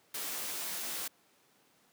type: noise with comb filter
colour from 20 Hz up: white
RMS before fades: -38 dBFS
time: 0.14-1.08 s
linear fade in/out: 5 ms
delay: 15 ms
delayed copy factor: -0.55
effects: pink hiss -67 dBFS RMS until 1.92 s + high-pass 200 Hz 12 dB/octave